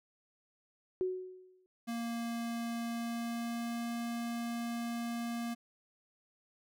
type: tone with exponential decay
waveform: sine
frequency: 370 Hz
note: F#4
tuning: in tune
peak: -28 dBFS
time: 1.01-1.66 s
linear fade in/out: 0 ms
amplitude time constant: 140 ms
type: tone with pitch glide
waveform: square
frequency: 233 to 234.6 Hz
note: A#3 to A#3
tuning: -1 to +11 cents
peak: -36 dBFS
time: 1.87-5.55 s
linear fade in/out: 20 ms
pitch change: +12 cents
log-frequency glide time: 2.89-3.91 s
effects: none